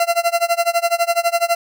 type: tone with tremolo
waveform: 40% pulse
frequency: 683 Hz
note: F5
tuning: 39 cents flat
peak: -11 dBFS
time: 0-1.55 s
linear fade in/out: 2 ms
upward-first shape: sine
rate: 12 Hz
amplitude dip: 95%
effects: none